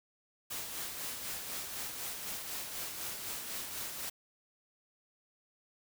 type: noise with tremolo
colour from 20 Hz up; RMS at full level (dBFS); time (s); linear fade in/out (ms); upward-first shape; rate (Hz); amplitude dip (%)
white; -39; 0.5-4.1; 10; sine; 4; 40
effects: none